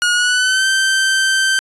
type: tone with pitch glide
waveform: sawtooth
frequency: 1443 to 1555.5 Hz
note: F#6 to G6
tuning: -44 to -14 cents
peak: -9 dBFS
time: 0.02-1.59 s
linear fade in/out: 0 ms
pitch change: +130 cents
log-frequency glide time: 0.13-0.67 s
effects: resampled to 24000 Hz